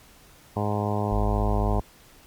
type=harmonic tone; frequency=103.7 Hz; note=G#2; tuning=2 cents flat; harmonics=1 / 2 / 3 / 4 / 5 / 6 / 7 / 8 / 9 / 10; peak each=-27 / -30 / -35 / -32 / -36 / -34 / -33 / -35 / -35 / -38 dBFS; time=0.56-1.8 s; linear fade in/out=5 ms
type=tone; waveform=sine; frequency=49 Hz; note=G1; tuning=in tune; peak=-23 dBFS; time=1.11-1.81 s; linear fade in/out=10 ms
effects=pink hiss -53 dBFS RMS until 2.26 s + MP3 96 kbps